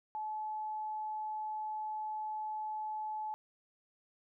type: tone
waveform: sine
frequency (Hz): 860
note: A5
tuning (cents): -40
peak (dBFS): -36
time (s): 0.15-3.34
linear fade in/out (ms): 0
effects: none